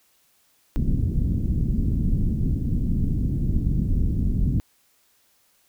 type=low-pass noise; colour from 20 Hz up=pink; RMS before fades=-22 dBFS; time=0.76-4.6 s; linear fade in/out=0 ms; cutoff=240 Hz; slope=24 dB/octave; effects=white hiss -63 dBFS RMS until 5.68 s